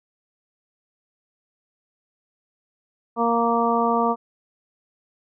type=harmonic tone; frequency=233.1 Hz; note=A#3; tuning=in tune; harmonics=1 / 2 / 3 / 4 / 5; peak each=-24 / -24 / -24 / -24 / -24 dBFS; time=3.16-4.16 s; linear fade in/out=50 ms; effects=none